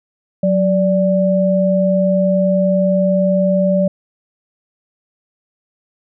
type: tone pair together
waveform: sine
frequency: 185 / 584.5 Hz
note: F#3 / D5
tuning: 0 / -8 cents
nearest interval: octave + minor sixth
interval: 1992 cents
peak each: -14 dBFS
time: 0.43-3.88 s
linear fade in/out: 5 ms
effects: none